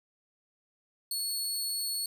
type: tone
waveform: 20% pulse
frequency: 4388 Hz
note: C#8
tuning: 18 cents flat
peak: -25 dBFS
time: 1.11-2.06 s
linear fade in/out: 2 ms
effects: none